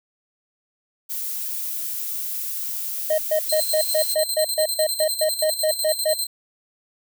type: noise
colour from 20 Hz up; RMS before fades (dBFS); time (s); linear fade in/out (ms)
violet; -28; 1.09-4.15; 20
type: tone bursts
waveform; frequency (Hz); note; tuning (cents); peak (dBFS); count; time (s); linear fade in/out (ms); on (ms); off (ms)
triangle; 622.3; D#5; 0; -15; 15; 3.1-6.135; 5; 81; 130
type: tone with tremolo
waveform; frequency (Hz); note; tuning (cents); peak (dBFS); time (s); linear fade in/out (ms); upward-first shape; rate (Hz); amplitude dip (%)
15% pulse; 4118; C8; -28; -15; 3.49-6.27; 5; square; 10; 55
effects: none